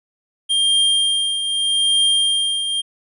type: tone with tremolo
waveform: square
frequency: 3200 Hz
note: G7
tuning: 35 cents sharp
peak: -13 dBFS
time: 0.49-2.82 s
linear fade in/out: 20 ms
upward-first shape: triangle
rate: 0.81 Hz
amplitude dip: 60%
effects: resampled to 32000 Hz